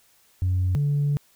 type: tone pair in turn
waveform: sine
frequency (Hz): 91.7 / 144.31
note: F#2 / D3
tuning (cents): -15 / -30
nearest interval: minor sixth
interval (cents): 785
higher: second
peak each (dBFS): -18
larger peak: neither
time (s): 0.42-0.75 / 0.75-1.17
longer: second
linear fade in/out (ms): 0
effects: tanh soft clip ceiling -17 dBFS + white hiss -60 dBFS RMS until 1.35 s